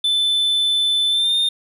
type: tone with pitch glide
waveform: triangle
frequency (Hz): 3520 to 3636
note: A7 to A#7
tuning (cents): 0 to -44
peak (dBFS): -14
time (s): 0.04-1.49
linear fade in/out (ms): 5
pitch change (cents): +56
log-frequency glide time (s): 1.09-1.36
effects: none